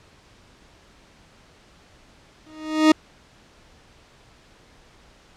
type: tone with exponential growth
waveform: 40% pulse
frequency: 311.1 Hz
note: D#4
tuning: in tune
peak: -8 dBFS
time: 2.46-2.92 s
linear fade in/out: 5 ms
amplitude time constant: 100 ms
effects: pink hiss -53 dBFS RMS until 5.36 s + low-pass 6000 Hz 12 dB/octave

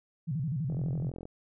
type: tone with vibrato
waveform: sine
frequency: 144.6 Hz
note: D3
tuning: 27 cents flat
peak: -29 dBFS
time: 0.27-1.11 s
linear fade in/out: 20 ms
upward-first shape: square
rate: 12 Hz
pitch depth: 210 cents each way
type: click train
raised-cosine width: 2 ms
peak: -29 dBFS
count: 25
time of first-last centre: 0.7-1.254 s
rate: 43.3 Hz
effects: none

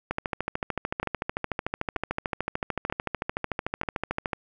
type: two click trains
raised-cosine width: 0.5 ms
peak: -14 / -12 dBFS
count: 4 / 58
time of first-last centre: 1.03-3.834 / 0.11-4.332 s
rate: 1.07 / 13.5 Hz
effects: none

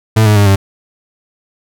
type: tone with pitch steps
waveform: 40% pulse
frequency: 110 / 105.82 / 101.81 / 97.94 Hz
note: A2 / G#2 / G#2 / G2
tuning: 0 / +33 / -34 / -1 cents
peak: -5 dBFS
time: 0.16-0.56 s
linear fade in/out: 10 ms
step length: 100 ms
effects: none

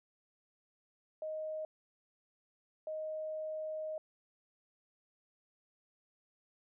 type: tone bursts at uneven times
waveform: sine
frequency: 624 Hz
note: D#5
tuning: 5 cents sharp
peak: -37 dBFS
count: 2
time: 1.22-1.65 / 2.87-3.98 s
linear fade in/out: 2 ms
effects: none

